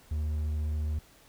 triangle tone, 76.2 Hz, D#2, 36 cents flat, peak -26 dBFS, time 0.11-0.99 s, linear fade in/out 5 ms, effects pink hiss -58 dBFS RMS until 1.28 s

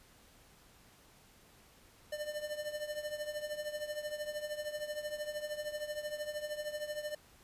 square tone with tremolo, 599 Hz, D5, 34 cents sharp, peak -35 dBFS, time 2.12-7.15 s, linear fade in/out 5 ms, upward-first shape triangle, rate 13 Hz, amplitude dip 80%, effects pink hiss -62 dBFS RMS until 7.43 s + resampled to 32000 Hz

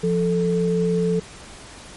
sine tone pair together, 174.4 / 439.5 Hz, F3 / A4, -2 / -2 cents, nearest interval octave + major third, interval 1600 cents, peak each -20 dBFS, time 0.03-1.2 s, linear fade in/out 10 ms, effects pink hiss -41 dBFS RMS until 1.96 s + MP3 48 kbps

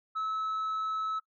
sine tone, 1298 Hz, E6, 27 cents flat, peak -27 dBFS, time 0.15-1.2 s, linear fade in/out 20 ms, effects noise-tail reverb RT60 0.1 s tail -21 dB re dry + tanh soft clip ceiling -29 dBFS

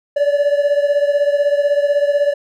triangle beating tone pair, 572 / 588 Hz, D5 / D5, -46 / +2 cents, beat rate 16 Hz, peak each -12 / -16 dBFS, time 0.16-2.34 s, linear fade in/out 10 ms, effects none

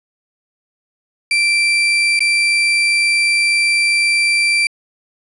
35% pulse tone with dropouts, 2349 Hz, D7, in tune, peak -10 dBFS, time 1.31-4.67 s, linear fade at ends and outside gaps 2 ms, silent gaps 2.192-2.205 s, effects resampled to 24000 Hz + 7-bit

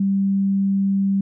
sine tone, 196 Hz, G3, in tune, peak -16 dBFS, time 0-1.21 s, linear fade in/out 5 ms, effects none

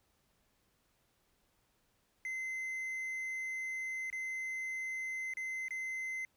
triangle tone with dropouts, 2061 Hz, C7, 27 cents flat, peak -35 dBFS, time 2.25-6.25 s, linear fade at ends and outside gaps 1 ms, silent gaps 4.101-4.127 / 5.337-5.37 / 5.683-5.707 s, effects pink hiss -75 dBFS RMS until 6.36 s

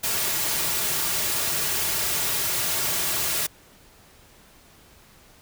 white noise with comb filter, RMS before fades -25 dBFS, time 0.03-3.47 s, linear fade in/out 10 ms, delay 3.9 ms, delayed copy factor -0.5, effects pink hiss -53 dBFS RMS until 5.41 s

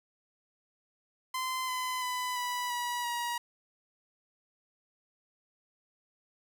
sawtooth tone with pitch steps, 1032 / 1016 / 1000.3 / 984.8 / 969.6 / 954.6 Hz, C6 / B5 / B5 / B5 / B5 / A#5, -24 / +49 / +22 / -5 / -32 / +41 cents, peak -28 dBFS, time 1.34-3.38 s, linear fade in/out 5 ms, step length 340 ms, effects none

